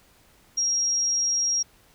sine tone, 5620 Hz, F8, 10 cents sharp, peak -21 dBFS, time 0.57-1.63 s, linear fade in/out 10 ms, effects pink hiss -58 dBFS RMS until 1.94 s

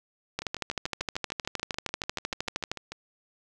two click trains, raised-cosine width 0.2 ms, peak -12 / -20 dBFS, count 31 / 18, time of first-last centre 0.39-2.716 / 0.42-2.92 s, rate 12.9 / 6.8 Hz, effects none

